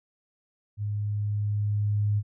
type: tone with level ramp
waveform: sine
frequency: 103.83 Hz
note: G#2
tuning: in tune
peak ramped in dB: -27 to -21 dBFS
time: 0.77-2.23 s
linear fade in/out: 50 ms
effects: none